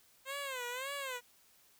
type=tone with vibrato; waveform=10% pulse; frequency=523.3 Hz; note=C5; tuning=in tune; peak=-30 dBFS; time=0.25-1.21 s; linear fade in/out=50 ms; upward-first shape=sine; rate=1.8 Hz; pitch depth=140 cents each way; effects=white hiss -66 dBFS RMS until 1.79 s